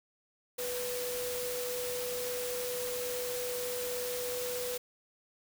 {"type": "tone in noise", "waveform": "sine", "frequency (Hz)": 493.9, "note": "B4", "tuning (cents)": 0, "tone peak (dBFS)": -35, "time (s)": [0.58, 4.78], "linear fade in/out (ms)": 10, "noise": "white", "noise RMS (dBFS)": -39, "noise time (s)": [0.58, 4.78], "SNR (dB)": 1, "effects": []}